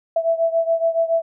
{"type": "beating tone pair", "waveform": "sine", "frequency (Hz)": [659.3, 666.4], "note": ["E5", "E5"], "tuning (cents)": [0, 19], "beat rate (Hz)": 7.1, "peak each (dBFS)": [-18, -21], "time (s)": [0.16, 1.22], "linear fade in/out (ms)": 5, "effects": []}